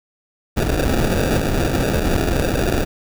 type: noise with sample-and-hold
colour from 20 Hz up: pink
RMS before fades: -18 dBFS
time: 0.56-2.85 s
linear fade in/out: 20 ms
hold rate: 1050 Hz
effects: none